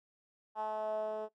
10% pulse tone with band-pass filter sweep, 215.8 Hz, A3, 33 cents flat, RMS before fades -37 dBFS, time 0.55-1.29 s, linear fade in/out 50 ms, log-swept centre 840 to 520 Hz, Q 5.1, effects noise-tail reverb RT60 0.1 s tail -18 dB re dry

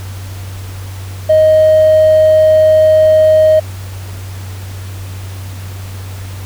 sine tone with hard clipping, 625 Hz, D#5, 8 cents sharp, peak -5 dBFS, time 1.29-3.6 s, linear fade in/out 10 ms, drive 1 dB, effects added 95 Hz sine -23 dBFS peak until 6.45 s + pink hiss -34 dBFS RMS until 6.45 s

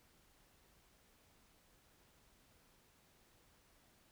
silence, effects pink hiss -70 dBFS RMS until 4.11 s

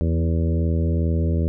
harmonic tone with a mistuned harmonic, 82.3 Hz, E2, 2 cents flat, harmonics 1 / 2 / 3 / 4 / 5 / 6 / 7, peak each -19 / -25 / -29 / -31 / -33 / -35 / -36 dBFS, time 0.01-1.48 s, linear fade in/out 0 ms, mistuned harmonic 3, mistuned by -20 cents, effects none

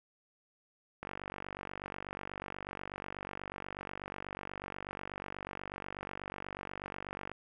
click train, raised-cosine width 0.5 ms, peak -25 dBFS, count 304, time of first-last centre 1.03-7.316 s, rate 48.2 Hz, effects none

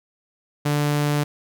sawtooth tone, 146.83 Hz, D3, in tune, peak -15 dBFS, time 0.65-1.24 s, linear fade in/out 10 ms, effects none

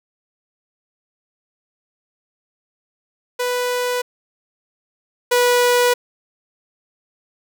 sawtooth tone pair in turn, 493.9 / 489.1 Hz, B4 / B4, 0 / -17 cents, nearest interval unison, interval 17 cents, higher first, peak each -15 / -9 dBFS, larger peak second, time 3.39-4.02 / 5.31-5.94 s, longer neither, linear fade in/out 10 ms, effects none

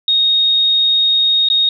sine tone with dropouts, 3729 Hz, A#7, in tune, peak -10 dBFS, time 0.08-1.69 s, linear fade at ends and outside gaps 2 ms, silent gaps 1.487-1.5 s, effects none

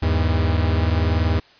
45% pulse tone pair together, 80.33 / 101.2 Hz, E2 / G#2, -44 / -44 cents, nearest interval major third, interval 400 cents, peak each -18 / -22 dBFS, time 0.02-1.4 s, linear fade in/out 10 ms, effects white hiss -51 dBFS RMS until 1.59 s + resampled to 11025 Hz

